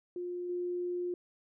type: tone with level steps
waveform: sine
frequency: 354.8 Hz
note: F4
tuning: 27 cents sharp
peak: -35 / -32 dBFS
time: 0.16-1.14 s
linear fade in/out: 2 ms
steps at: 0.49 s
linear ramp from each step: 5 ms
effects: none

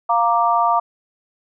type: chord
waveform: sine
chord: Bb major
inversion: second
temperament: equal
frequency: 698.5 / 932.3 / 1174.7 Hz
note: F5 / Bb5 / D6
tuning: 0 / 0 / 0 cents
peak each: -18 dBFS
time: 0.09-0.8 s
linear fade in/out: 10 ms
effects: none

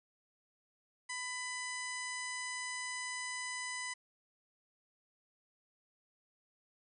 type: harmonic tone with a mistuned harmonic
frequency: 998 Hz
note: B5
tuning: 18 cents sharp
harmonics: 1 / 2 / 3 / 4 / 5 / 6 / 7 / 8 / 9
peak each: -46 / -41 / -52 / -53 / -49 / -51 / -55 / -51 / -48 dBFS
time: 1.09-3.94 s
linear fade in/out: 10 ms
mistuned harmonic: 6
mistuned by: +53 cents
effects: none

